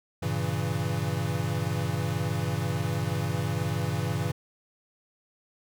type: chord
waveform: square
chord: G diminished seventh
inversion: none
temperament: equal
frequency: 98 / 116.54 / 138.59 / 164.81 Hz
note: G2 / Bb2 / Db3 / Fb3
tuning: 0 / 0 / 0 / 0 cents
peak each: -33 dBFS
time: 0.22-4.32 s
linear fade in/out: 10 ms
effects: none